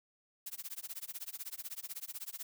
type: noise with tremolo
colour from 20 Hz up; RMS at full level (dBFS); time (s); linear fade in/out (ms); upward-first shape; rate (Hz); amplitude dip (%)
blue; -41; 0.46-2.43; 5; sine; 16; 100
effects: none